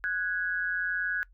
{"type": "tone pair together", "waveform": "sine", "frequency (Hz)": [1477.1, 1658], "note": ["F#6", "G#6"], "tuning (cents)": [-3, -3], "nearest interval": "major second", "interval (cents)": 200, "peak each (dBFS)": [-30, -30], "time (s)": [0.04, 1.23], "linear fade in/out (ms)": 0, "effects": ["noise-tail reverb RT60 0.1 s tail -21 dB re dry", "added 44 Hz sine -54 dBFS peak until 1.33 s"]}